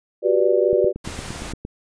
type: chord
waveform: sine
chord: G major seventh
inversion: third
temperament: just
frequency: 367.5 / 392 / 490 / 588 Hz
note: F#4 / G4 / B4 / D5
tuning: -12 / 0 / -14 / +2 cents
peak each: -20 dBFS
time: 0.22-0.93 s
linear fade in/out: 50 ms
type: click train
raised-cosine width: 3 ms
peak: -17 dBFS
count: 9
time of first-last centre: 0.73-1.651 s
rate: 8.69 Hz
type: noise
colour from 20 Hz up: pink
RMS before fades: -33 dBFS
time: 1.04-1.53 s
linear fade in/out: 10 ms
effects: resampled to 22050 Hz